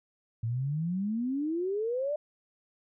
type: exponential sweep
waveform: sine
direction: up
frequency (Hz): 110 to 610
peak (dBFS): -28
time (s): 0.43-2.16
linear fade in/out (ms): 5
effects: none